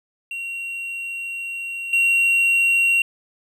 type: tone with level steps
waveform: triangle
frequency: 2747 Hz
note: F7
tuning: 29 cents flat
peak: -25 / -13 dBFS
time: 0.31-3.02 s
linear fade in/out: 2 ms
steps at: 1.93 s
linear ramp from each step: 2 ms
effects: none